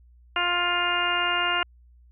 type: harmonic tone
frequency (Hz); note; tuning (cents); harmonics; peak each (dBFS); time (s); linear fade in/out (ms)
351.4; F4; +11; 1 / 2 / 3 / 4 / 5 / 6 / 7 / 8; -36 / -31 / -29 / -27 / -34 / -33 / -34 / -27; 0.36-1.63; 2
effects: added 60 Hz sine -51 dBFS peak until 2.11 s